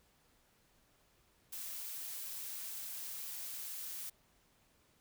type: noise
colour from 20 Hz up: blue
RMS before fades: -44 dBFS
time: 1.52-4.1 s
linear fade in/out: 10 ms
effects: pink hiss -71 dBFS RMS until 5 s